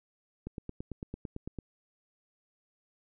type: click train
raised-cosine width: 3 ms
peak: -25 dBFS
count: 11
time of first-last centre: 0.47-1.587 s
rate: 8.95 Hz
effects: none